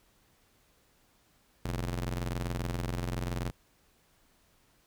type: ring-modulated tone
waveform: sawtooth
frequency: 87.31 Hz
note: F2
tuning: in tune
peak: -25 dBFS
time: 1.65-3.51 s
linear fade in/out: 5 ms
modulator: 33.2 Hz
effects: pink hiss -67 dBFS RMS until 4.86 s